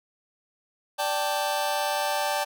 sawtooth chord, D suspended fourth, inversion none, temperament just, 587.3 / 783.1 / 881 Hz, D5 / G5 / A5, 0 / -2 / +2 cents, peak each -25 dBFS, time 0.98-2.45 s, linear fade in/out 20 ms, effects none

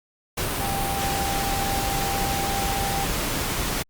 sine tone in noise, 790 Hz, G5, 13 cents sharp, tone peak -27 dBFS, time 0.6-3.05 s, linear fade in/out 10 ms, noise pink, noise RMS -26 dBFS, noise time 0.37-3.83 s, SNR -4 dB, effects Opus 48 kbps

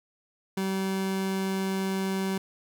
30% pulse tone, 191.8 Hz, G3, 37 cents flat, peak -24 dBFS, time 0.57-2.38 s, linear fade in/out 5 ms, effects none

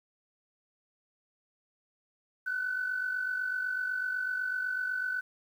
sine tone pair together, 1461 / 1509 Hz, F#6 / F#6, -22 / +34 cents, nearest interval minor second, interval 56 cents, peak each -37 / -30 dBFS, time 2.46-5.21 s, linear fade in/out 10 ms, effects tanh soft clip ceiling -23 dBFS + 10-bit

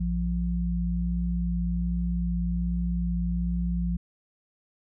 sine tone pair together, 58.69 / 174.8 Hz, A#1 / F3, +12 / +2 cents, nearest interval octave + perfect fifth, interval 1890 cents, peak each -27 dBFS, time 0-3.97 s, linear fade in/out 10 ms, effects none

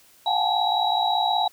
sine tone cluster, 713 / 769 / 834 / 873 / 3879 Hz, F5 / G5 / G#5 / A5 / B7, +36 / -33 / +7 / -14 / -32 cents, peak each -26 dBFS, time 0.26-1.48 s, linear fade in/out 5 ms, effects white hiss -55 dBFS RMS until 1.52 s

